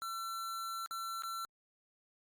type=tone with dropouts; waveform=square; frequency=1350 Hz; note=E6; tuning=41 cents sharp; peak=-39 dBFS; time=0.02-1.45 s; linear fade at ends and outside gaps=0 ms; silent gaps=0.861-0.91 / 1.222-1.235 s; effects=Opus 48 kbps